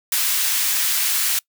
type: high-pass noise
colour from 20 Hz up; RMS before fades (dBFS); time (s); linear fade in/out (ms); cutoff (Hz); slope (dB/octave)
white; -20; 0.12-1.39; 2; 1500; 12
effects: noise-tail reverb RT60 0.1 s tail -24 dB re dry